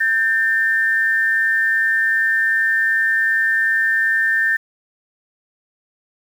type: tone pair together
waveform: sine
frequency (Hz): 1577.4 / 1800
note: G6 / A6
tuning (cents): +10 / +39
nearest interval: major second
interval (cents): 229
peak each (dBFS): -21 / -15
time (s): 0-4.57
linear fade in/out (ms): 10
effects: 7-bit